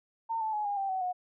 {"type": "tone with pitch steps", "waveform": "sine", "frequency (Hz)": [908, 875, 843.3, 812.7, 783.2, 754.8, 727.4], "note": ["A#5", "A5", "G#5", "G#5", "G5", "F#5", "F#5"], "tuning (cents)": [-46, -10, 26, -38, -2, 34, -30], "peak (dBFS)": -29, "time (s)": [0.29, 1.13], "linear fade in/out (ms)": 20, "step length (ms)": 120, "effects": []}